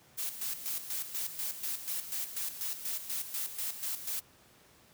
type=noise with tremolo; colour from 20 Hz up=blue; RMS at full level=-35 dBFS; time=0.17-4.21 s; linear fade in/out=20 ms; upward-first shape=square; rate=4.1 Hz; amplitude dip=65%; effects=pink hiss -61 dBFS RMS until 4.93 s + high-pass 80 Hz 12 dB/octave